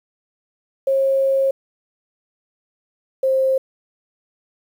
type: tone pair in turn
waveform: sine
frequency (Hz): 540 / 529.2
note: C#5 / C5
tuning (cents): -45 / +20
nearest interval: unison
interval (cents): 35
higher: first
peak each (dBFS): -14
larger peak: neither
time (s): 0.87-1.51 / 3.23-3.58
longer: first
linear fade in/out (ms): 5
effects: 8-bit